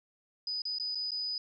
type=tone with dropouts; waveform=sine; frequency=4978 Hz; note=D#8; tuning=in tune; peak=-32 dBFS; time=0.47-1.38 s; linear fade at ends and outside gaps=2 ms; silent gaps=0.619-0.653 / 0.785-0.798 / 0.948-0.954 / 1.108-1.117 s; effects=none